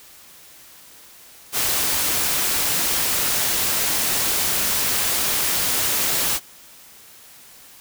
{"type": "noise", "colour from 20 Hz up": "white", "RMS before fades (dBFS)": -21, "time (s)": [1.52, 6.4], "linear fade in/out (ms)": 50, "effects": ["white hiss -46 dBFS RMS until 7.8 s"]}